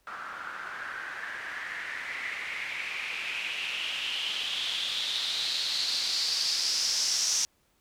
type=noise with low-pass filter sweep; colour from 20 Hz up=blue; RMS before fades=-32 dBFS; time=0.07-7.45 s; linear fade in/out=0 ms; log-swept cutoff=1300 to 5900 Hz; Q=5.2; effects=pink hiss -69 dBFS RMS until 7.8 s